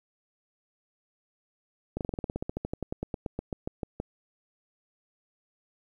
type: slowing click train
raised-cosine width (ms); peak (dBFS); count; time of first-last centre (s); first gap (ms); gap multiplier
2; -18; 24; 1.97-4.001; 38; 1.07
effects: 10-bit